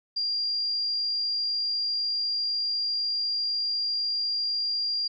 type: tone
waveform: sine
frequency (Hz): 4782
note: D8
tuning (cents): +30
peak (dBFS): -25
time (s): 0.16-5.08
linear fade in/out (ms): 10
effects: none